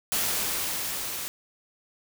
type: noise with level ramp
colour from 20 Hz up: white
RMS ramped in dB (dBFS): -26 to -34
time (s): 0.12-1.28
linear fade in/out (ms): 0
effects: none